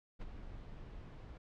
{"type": "noise with ADSR envelope", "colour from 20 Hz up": "brown", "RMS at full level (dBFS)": -42, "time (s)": [0.19, 1.38], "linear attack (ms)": 27, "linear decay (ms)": 30, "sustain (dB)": -7, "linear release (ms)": 9, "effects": ["low-pass 4000 Hz 12 dB/octave"]}